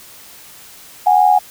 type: tone pair together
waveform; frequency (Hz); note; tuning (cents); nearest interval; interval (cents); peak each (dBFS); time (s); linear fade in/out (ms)
sine; 738 / 820.4; F#5 / G#5; -5 / -21; major second; 184; -11; 1.06-1.39; 10
effects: white hiss -40 dBFS RMS until 1.5 s